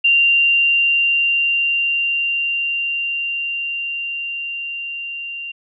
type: tone with level ramp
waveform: sine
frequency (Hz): 2776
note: F7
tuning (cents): -11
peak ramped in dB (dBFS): -10 to -26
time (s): 0.04-5.52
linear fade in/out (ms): 10
effects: none